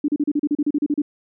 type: tone bursts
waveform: sine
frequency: 293.7 Hz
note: D4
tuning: in tune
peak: -16 dBFS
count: 13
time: 0.04-1.019 s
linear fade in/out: 5 ms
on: 43 ms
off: 35 ms
effects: none